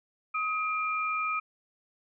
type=tone pair together; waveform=sine; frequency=1263.9 / 2386 Hz; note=D#6 / D7; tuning=+27 / +27 cents; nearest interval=major seventh; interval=1100 cents; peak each=-29 / -32 dBFS; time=0.34-1.4 s; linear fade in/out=10 ms; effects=none